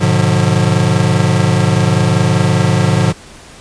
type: chord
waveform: square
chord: G# diminished seventh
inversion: none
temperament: just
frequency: 103.83 / 124.59 / 149.51 / 179.41 Hz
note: G#2 / B2 / D3 / F3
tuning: 0 / +16 / +31 / +47 cents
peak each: -16 dBFS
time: 0-3.13 s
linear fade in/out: 20 ms
effects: pink hiss -37 dBFS RMS until 3.6 s + resampled to 22050 Hz